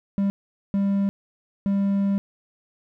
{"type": "tone bursts at uneven times", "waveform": "triangle", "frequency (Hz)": 198.3, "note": "G3", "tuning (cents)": 20, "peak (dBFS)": -17, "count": 3, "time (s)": [[0.18, 0.3], [0.74, 1.09], [1.66, 2.18]], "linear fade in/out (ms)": 0, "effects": []}